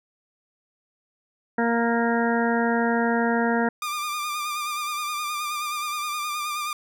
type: harmonic tone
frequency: 233.1 Hz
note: A#3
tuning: in tune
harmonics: 1 / 2 / 3 / 4 / 6 / 7 / 8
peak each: -23 / -26 / -28 / -29 / -31 / -31 / -32 dBFS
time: 1.58-3.69 s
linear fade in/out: 5 ms
type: tone with vibrato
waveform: sawtooth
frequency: 1200 Hz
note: D6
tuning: 37 cents sharp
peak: -23 dBFS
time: 3.82-6.73 s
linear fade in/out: 2 ms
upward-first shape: sine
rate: 9.5 Hz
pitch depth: 39 cents each way
effects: none